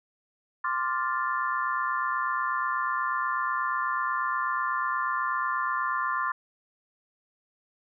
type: chord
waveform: sine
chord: D minor seventh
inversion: third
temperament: equal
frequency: 1046.5 / 1174.7 / 1396.9 / 1760 Hz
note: C6 / D6 / F6 / A6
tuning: 0 / 0 / 0 / 0 cents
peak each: -29 / -31 / -33 / -33 dBFS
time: 0.64-6.32 s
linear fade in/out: 5 ms
effects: none